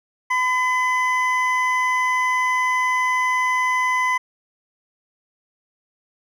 triangle tone pair together, 1011 / 2022 Hz, B5 / B6, +40 / +40 cents, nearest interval octave, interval 1200 cents, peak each -18 / -19 dBFS, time 0.3-4.18 s, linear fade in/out 10 ms, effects none

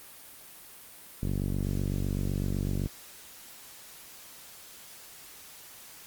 5% pulse tone with low-pass filter, 47.92 Hz, G1, 39 cents flat, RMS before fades -30 dBFS, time 1.23-2.87 s, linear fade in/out 0 ms, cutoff 190 Hz, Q 0.71, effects white hiss -49 dBFS RMS until 6.06 s + Opus 32 kbps

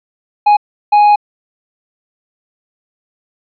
triangle tone bursts at uneven times, 830.6 Hz, G#5, in tune, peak -3 dBFS, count 2, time 0.46-0.57 / 0.92-1.16 s, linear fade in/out 10 ms, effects resampled to 11025 Hz

